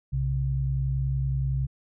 sine tone pair together, 63.19 / 133.9 Hz, B1 / C3, +40 / +40 cents, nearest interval octave + minor second, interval 1300 cents, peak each -28 / -25 dBFS, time 0.12-1.67 s, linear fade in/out 20 ms, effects none

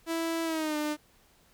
sawtooth tone with pitch glide, 329.6 to 300.5 Hz, E4 to D4, 0 to +40 cents, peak -25 dBFS, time 0.06-0.97 s, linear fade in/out 50 ms, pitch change -160 cents, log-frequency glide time 0.44-0.77 s, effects pink hiss -63 dBFS RMS until 1.53 s

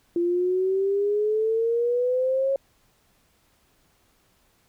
sine exponential sweep, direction up, 341.5 to 549 Hz, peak -20 dBFS, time 0.16-2.56 s, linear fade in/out 2 ms, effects pink hiss -64 dBFS RMS until 4.68 s

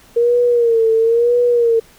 sine tone with vibrato, 466.2 Hz, A#4, in tune, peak -10 dBFS, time 0.16-1.8 s, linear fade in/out 10 ms, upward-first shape sine, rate 1 Hz, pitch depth 72 cents each way, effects pink hiss -47 dBFS RMS until 1.98 s

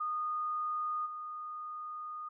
sine tone with level steps, 1230 Hz, D#6, 20 cents flat, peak -32 / -39 dBFS, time 0-2.29 s, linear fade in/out 10 ms, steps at 1.05 s, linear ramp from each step 20 ms, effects none

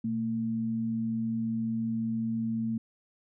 sine tone pair together, 120 / 225.5 Hz, B2 / A3, -49 / +43 cents, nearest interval major seventh, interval 1092 cents, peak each -38 / -28 dBFS, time 0.04-2.78 s, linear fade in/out 5 ms, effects none

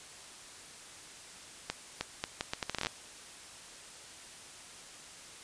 accelerating click train, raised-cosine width 0.2 ms, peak -15 dBFS, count 14, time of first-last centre 1.7-2.869 s, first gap 310 ms, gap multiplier 0.74, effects white hiss -50 dBFS RMS until 5.43 s + resampled to 22050 Hz

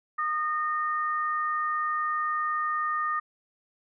sine tone pair together, 1226 / 1836.9 Hz, D#6 / A#6, -26 / -26 cents, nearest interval perfect fifth, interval 700 cents, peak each -26 / -33 dBFS, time 0.18-3.2 s, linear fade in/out 10 ms, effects none

